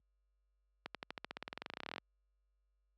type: accelerating click train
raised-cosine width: 0.3 ms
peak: -25 dBFS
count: 25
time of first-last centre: 0.86-1.982 s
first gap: 87 ms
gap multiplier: 0.94
effects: added 50 Hz sine -58 dBFS peak until 2.97 s + high-pass 150 Hz 12 dB/octave